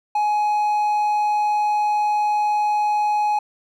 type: tone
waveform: triangle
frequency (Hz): 839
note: G#5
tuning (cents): +17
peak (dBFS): -15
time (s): 0.15-3.39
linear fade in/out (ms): 5
effects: none